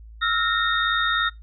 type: tone cluster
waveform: sine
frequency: 1306 / 1409 / 1844 / 3687 Hz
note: E6 / F6 / A#6 / A#7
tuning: -17 / +15 / -19 / -20 cents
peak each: -25 dBFS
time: 0.21-1.3 s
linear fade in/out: 20 ms
effects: noise-tail reverb RT60 0.2 s tail -23 dB re dry + added 55 Hz sine -40 dBFS peak until 1.42 s